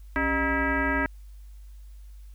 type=tone with frequency modulation; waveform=sine; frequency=950 Hz; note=A#5; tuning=33 cents sharp; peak=-22 dBFS; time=0.16-1.06 s; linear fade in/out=0 ms; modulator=337 Hz; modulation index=3.2; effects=added 50 Hz sine -42 dBFS peak until 2.34 s + white hiss -65 dBFS RMS until 2.34 s